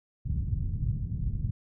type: low-pass noise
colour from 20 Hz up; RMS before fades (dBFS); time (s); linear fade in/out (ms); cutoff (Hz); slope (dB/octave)
white; -30; 0.25-1.51; 10; 130; 24
effects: none